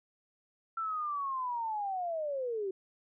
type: linear sweep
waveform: sine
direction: down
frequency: 1347 to 370 Hz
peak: -32 dBFS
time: 0.77-2.71 s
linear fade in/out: 5 ms
effects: none